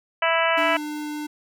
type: harmonic tone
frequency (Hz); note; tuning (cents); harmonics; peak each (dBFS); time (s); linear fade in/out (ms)
329.6; E4; 0; 2 / 3 / 4 / 5 / 6 / 7 / 8 / 9; -23 / -25 / -26 / -27 / -28 / -28 / -29 / -30; 0.22-0.77; 5
type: tone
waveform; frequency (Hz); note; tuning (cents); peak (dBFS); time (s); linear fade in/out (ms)
square; 299.6; D4; +35; -29; 0.57-1.27; 10
effects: none